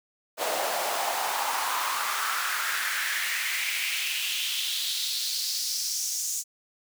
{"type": "noise with high-pass filter sweep", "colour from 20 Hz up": "pink", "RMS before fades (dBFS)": -29, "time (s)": [0.37, 6.44], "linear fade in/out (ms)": 50, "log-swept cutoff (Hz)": [580, 6800], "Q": 3.4, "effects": []}